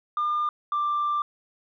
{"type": "tone pair in turn", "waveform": "sine", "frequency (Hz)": [1204, 1181.3], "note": ["D6", "D6"], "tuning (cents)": [43, 10], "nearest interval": "unison", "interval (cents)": 33, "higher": "first", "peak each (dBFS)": -21, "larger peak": "neither", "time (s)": [[0.17, 0.49], [0.72, 1.22]], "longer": "second", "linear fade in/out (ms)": 2, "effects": ["tanh soft clip ceiling -20 dBFS"]}